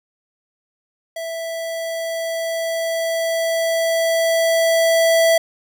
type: tone with level ramp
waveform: square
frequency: 659.3 Hz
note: E5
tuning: in tune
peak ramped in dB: -26 to -12 dBFS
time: 1.16-5.38 s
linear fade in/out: 5 ms
effects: none